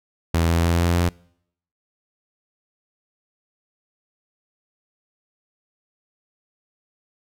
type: tone with pitch steps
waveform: sawtooth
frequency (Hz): 83.1 / 84.02 / 84.94 / 85.88 / 86.83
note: E2 / E2 / F2 / F2 / F2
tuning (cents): +15 / +34 / -48 / -29 / -9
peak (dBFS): -13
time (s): 0.34-1.09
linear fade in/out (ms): 5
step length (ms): 150
effects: noise-tail reverb RT60 0.7 s tail -25 dB re dry